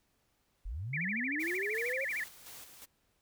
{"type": "linear sweep", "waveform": "sine", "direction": "up", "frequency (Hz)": [34.84, 551], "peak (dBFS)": -36, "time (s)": [0.65, 2.05], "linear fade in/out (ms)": 10}
{"type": "tone with vibrato", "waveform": "sine", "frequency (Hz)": 2021, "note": "B6", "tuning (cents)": 39, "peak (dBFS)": -33, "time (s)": [0.93, 2.24], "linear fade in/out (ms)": 5, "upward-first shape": "sine", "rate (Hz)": 13, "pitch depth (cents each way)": 290}
{"type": "noise with tremolo", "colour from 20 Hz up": "white", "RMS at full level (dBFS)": -49, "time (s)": [1.39, 2.86], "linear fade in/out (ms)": 20, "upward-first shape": "square", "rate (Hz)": 2.8, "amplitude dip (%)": 50}
{"effects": ["pink hiss -75 dBFS RMS until 3.21 s"]}